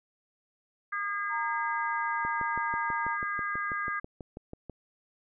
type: harmonic tone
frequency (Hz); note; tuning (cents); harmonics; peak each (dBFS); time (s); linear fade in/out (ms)
406.6; G#4; -37; 3 / 4 / 5; -33 / -33 / -39; 0.92-4; 10
type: tone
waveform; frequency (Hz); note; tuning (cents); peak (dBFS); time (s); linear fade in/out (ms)
sine; 927; A#5; -10; -32; 1.29-3.18; 50
type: click train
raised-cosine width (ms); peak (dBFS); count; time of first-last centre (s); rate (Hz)
2; -27; 16; 2.25-4.697; 6.13
effects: none